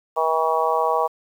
harmonic tone, 160.6 Hz, E3, 45 cents flat, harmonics 3 / 4 / 5 / 6 / 7, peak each -24 / -24 / -24 / -24 / -24 dBFS, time 0.16-1.08 s, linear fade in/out 20 ms, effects 8-bit

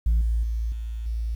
sine tone with level steps, 56.4 Hz, A1, 44 cents sharp, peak -15 / -19 / -23 / -28 / -24 dBFS, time 0.06-1.35 s, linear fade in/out 5 ms, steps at 0.21 / 0.43 / 0.72 / 1.06 s, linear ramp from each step 2 ms, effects tanh soft clip ceiling -16 dBFS + 9-bit

